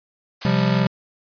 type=high-pass noise; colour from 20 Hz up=white; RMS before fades=-30 dBFS; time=0.41-0.8 s; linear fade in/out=10 ms; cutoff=620 Hz; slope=12 dB/octave
type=chord; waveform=square; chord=C suspended fourth; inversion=none; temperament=just; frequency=130.81 / 174.42 / 196.22 Hz; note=C3 / F3 / G3; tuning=0 / -2 / +2 cents; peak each=-22 / -22 / -21 dBFS; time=0.45-0.87 s; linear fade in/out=2 ms
effects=resampled to 11025 Hz